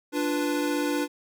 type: chord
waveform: square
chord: B diminished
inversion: first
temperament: equal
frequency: 293.7 / 349.2 / 493.9 Hz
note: D4 / F4 / B4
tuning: 0 / 0 / 0 cents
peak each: -27 / -32 / -32 dBFS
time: 0.12-1.08 s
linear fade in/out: 50 ms
effects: none